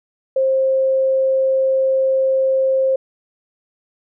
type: tone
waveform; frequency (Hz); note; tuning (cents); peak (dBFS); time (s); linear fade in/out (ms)
sine; 530; C5; +22; -13; 0.36-2.96; 5
effects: none